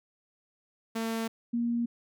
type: tone pair in turn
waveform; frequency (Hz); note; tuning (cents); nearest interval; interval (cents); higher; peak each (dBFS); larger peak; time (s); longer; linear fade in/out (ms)
sawtooth / sine; 225.8 / 236; A3 / A#3; +45 / +22; minor second; 77; second; -26; neither; 0.95-1.28 / 1.53-1.86; neither; 10
effects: none